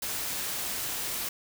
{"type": "noise", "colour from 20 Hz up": "white", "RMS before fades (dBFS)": -33, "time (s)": [0.02, 1.29], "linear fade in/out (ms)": 5, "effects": []}